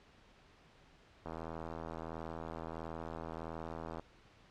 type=click train; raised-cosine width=1 ms; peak=-29 dBFS; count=224; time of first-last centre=1.26-3.996 s; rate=81.5 Hz; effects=pink hiss -63 dBFS RMS until 4.5 s + low-pass 4000 Hz 12 dB/octave